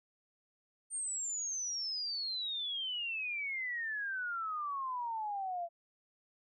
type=exponential sweep; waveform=sine; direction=down; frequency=8880 to 671 Hz; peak=-35 dBFS; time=0.9-5.69 s; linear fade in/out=50 ms; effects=none